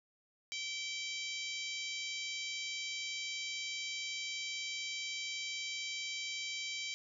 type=harmonic tone with a mistuned harmonic; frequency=784 Hz; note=G5; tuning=in tune; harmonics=3 / 4 / 5 / 6 / 7 / 8 / 9; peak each=-42 / -44 / -46 / -48 / -49 / -50 / -51 dBFS; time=0.52-6.94 s; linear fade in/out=0 ms; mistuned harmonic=3; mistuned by=-32 cents; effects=none